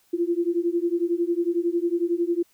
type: beating tone pair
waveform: sine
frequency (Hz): 338.5 / 349.5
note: E4 / F4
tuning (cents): +46 / +1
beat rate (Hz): 11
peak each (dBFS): -24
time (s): 0.13-2.43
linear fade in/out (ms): 10
effects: white hiss -63 dBFS RMS until 2.53 s